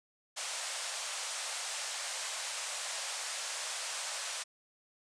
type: band-pass noise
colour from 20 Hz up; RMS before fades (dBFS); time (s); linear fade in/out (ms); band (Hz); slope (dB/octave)
white; -39; 0.36-4.44; 20; 530 to 9100; 48
effects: none